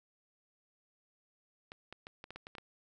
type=clicks; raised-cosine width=0.3 ms; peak=-30 dBFS; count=9; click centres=1.719 / 1.926 / 2.069 / 2.241 / 2.306 / 2.36 / 2.469 / 2.552 / 2.583 s; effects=none